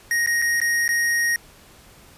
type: tone with dropouts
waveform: square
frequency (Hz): 1873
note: A#6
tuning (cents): +8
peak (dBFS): -19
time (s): 0.11-1.36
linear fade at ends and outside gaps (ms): 1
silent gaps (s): 0.262-0.273 / 0.418-0.422 / 0.602-0.615 / 0.879-0.89
effects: pink hiss -49 dBFS RMS until 2.17 s + resampled to 32000 Hz